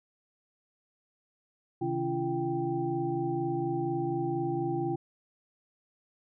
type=tone cluster; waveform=sine; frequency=131.6 / 155.8 / 284.1 / 342 / 784 Hz; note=C3 / D#3 / C#4 / F4 / G5; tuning=+10 / +3 / +43 / -36 / 0 cents; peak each=-36 / -39 / -39 / -30 / -36 dBFS; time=1.81-4.96 s; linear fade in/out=10 ms; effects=none